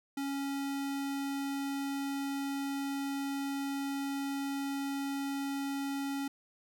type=tone; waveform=square; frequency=277.2 Hz; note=C#4; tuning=in tune; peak=-34 dBFS; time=0.17-6.28 s; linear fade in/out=5 ms; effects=none